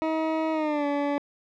20% pulse tone with pitch glide, 318.2 to 286.8 Hz, D#4 to D4, +39 to -41 cents, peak -19 dBFS, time 0.02-1.18 s, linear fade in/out 0 ms, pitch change -180 cents, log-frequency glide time 0.52-0.86 s, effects low-pass 2000 Hz 12 dB/octave

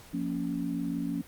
sine chord, Bb minor, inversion second, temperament just, 174.81 / 233.1 / 279.7 Hz, F3 / Bb3 / Db4, +2 / 0 / +16 cents, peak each -34 / -35 / -32 dBFS, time 0.13-1.22 s, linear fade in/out 10 ms, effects pink hiss -52 dBFS RMS until 1.27 s + Opus 48 kbps

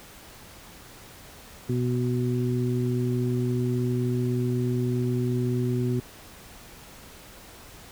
harmonic tone, 123.47 Hz, B2, in tune, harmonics 1 / 2 / 3, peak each -25 / -28 / -30 dBFS, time 1.69-6 s, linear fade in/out 5 ms, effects pink hiss -47 dBFS RMS until 7.91 s

